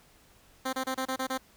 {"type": "tone bursts", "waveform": "10% pulse", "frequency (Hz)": 261.6, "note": "C4", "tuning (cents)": 0, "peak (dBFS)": -21, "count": 7, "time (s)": [0.65, 1.379], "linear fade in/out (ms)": 10, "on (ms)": 81, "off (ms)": 27, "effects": ["pink hiss -60 dBFS RMS until 1.56 s"]}